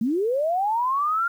sine linear sweep, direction up, 207.7 to 1409 Hz, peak -20 dBFS, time 0.01-1.28 s, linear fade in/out 5 ms, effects 9-bit

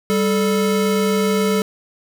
square tone pair together, 196.3 / 435.5 Hz, G3 / A4, +3 / -18 cents, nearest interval octave + major second, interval 1379 cents, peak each -19 dBFS, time 0.1-1.62 s, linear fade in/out 0 ms, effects none

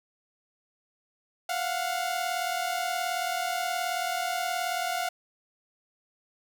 sawtooth tone pair together, 693 / 731.7 Hz, F5 / F#5, -14 / -20 cents, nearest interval minor second, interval 94 cents, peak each -27 dBFS, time 1.49-5.09 s, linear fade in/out 5 ms, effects none

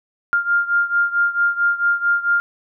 sine beating tone pair, 1400 / 1404.5 Hz, F6 / F6, +4 / +9 cents, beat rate 4.5 Hz, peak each -17 / -20 dBFS, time 0.33-2.4 s, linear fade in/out 0 ms, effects none

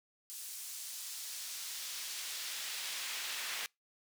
brown noise with high-pass filter sweep, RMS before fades -42 dBFS, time 0.3-3.66 s, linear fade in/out 0 ms, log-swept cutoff 7800 to 2300 Hz, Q 0.79, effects noise-tail reverb RT60 0.2 s tail -26 dB re dry

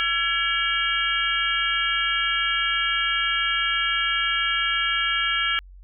sine tone cluster, 1350 / 1679 / 2276 / 2844 / 3216 Hz, E6 / G#6 / C#7 / F7 / G7, +41 / +18 / +45 / +31 / +44 cents, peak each -27 dBFS, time 0-5.59 s, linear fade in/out 0 ms, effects added 46 Hz sine -42 dBFS peak until 5.83 s

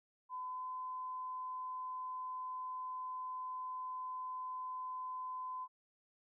sine tone with pitch glide, 1012 to 1019 Hz, B5 to C6, +42 to -46 cents, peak -40 dBFS, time 0.29-5.68 s, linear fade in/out 50 ms, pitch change +12 cents, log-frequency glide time 0.47-0.66 s, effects none

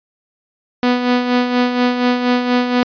sawtooth tone with tremolo, 246.9 Hz, B3, in tune, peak -7 dBFS, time 0.83-2.83 s, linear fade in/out 0 ms, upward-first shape sine, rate 4.2 Hz, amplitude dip 55%, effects resampled to 11025 Hz

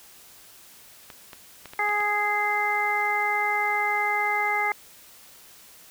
clicks, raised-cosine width 0.3 ms, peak -24 dBFS, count 6, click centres 1.102 / 1.332 / 1.657 / 1.735 / 1.891 / 2.005 s
harmonic tone, 415.3 Hz, G#4, in tune, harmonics 1 / 2 / 3 / 4 / 5, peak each -35 / -26 / -31 / -33 / -25 dBFS, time 1.79-4.72 s, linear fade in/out 2 ms
effects white hiss -50 dBFS RMS until 5.9 s

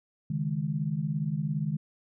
sine chord, C# suspended second, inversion none, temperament just, 138.59 / 155.92 / 207.9 Hz, C#3 / D#3 / G#3, 0 / +4 / +2 cents, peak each -34 / -29 / -34 dBFS, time 0.3-1.77 s, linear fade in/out 5 ms, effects none

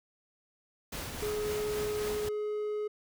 pink noise with tremolo, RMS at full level -38 dBFS, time 0.92-2.29 s, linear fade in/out 5 ms, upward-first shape triangle, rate 3.7 Hz, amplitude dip 35%
triangle tone, 421.5 Hz, G#4, 26 cents sharp, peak -29 dBFS, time 1.22-2.88 s, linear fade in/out 10 ms
effects none

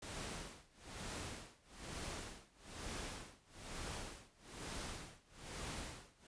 pink noise with tremolo, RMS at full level -45 dBFS, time 0.02-6.27 s, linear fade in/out 5 ms, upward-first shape sine, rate 1.1 Hz, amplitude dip 95%, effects resampled to 22050 Hz

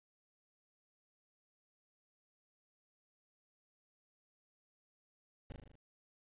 brown noise with echo, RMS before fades -45 dBFS, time 5.5-5.52 s, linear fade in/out 0 ms, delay 39 ms, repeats 6, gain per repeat -3 dB, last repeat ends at 5.754 s, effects resampled to 8000 Hz

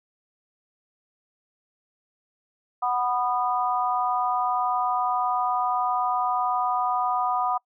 sine chord, B major, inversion second, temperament equal with one note detuned, 740 / 987.8 / 1229.5 Hz, F#5 / B5 / D#6, 0 / 0 / -21 cents, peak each -25 / -27 / -27 dBFS, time 2.82-7.58 s, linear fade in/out 10 ms, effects noise-tail reverb RT60 0.1 s tail -25 dB re dry

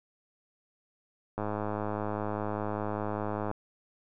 click train, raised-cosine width 1 ms, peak -19 dBFS, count 225, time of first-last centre 1.38-3.513 s, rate 105 Hz, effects none

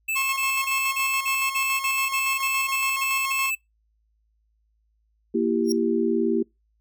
square tone bursts, 2630 Hz, E7, 5 cents flat, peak -24 dBFS, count 12, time 0.08-3.553 s, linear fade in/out 10 ms, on 250 ms, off 43 ms
sawtooth tone with tremolo, 1081 Hz, C#6, 44 cents flat, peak -21 dBFS, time 0.15-3.51 s, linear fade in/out 20 ms, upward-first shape square, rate 7.1 Hz, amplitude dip 40%
sine chord, E diminished, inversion second, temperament equal with one note detuned, 233.1 / 332.7 / 392 Hz, Bb3 / E4 / G4, 0 / +16 / 0 cents, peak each -24 dBFS, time 5.34-6.43 s, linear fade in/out 10 ms
sawtooth tone with exponential growth, 5588 Hz, F8, in tune, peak -20 dBFS, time 5.64-5.72 s, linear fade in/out 2 ms, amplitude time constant 16 ms
effects noise-tail reverb RT60 0.2 s tail -26 dB re dry + added 54 Hz sine -65 dBFS peak until 6.8 s

